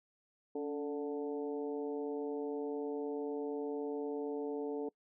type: harmonic tone with a mistuned harmonic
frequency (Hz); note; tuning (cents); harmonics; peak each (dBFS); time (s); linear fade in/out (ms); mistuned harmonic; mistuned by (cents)
146.83; D3; 0; 2 / 3 / 4 / 5 / 6; -40 / -37 / -49 / -50 / -52; 0.55-4.89; 5; 2; -55
effects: noise-tail reverb RT60 0.1 s tail -24 dB re dry